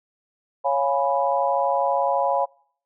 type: chord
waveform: sine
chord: C# dominant seventh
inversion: none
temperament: equal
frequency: 554.4 / 698.5 / 830.6 / 987.8 Hz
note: C#5 / E#5 / G#5 / B5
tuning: 0 / 0 / 0 / 0 cents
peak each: -23 / -25 / -24 / -25 dBFS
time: 0.64-2.46 s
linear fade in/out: 20 ms
effects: noise-tail reverb RT60 0.6 s tail -26 dB re dry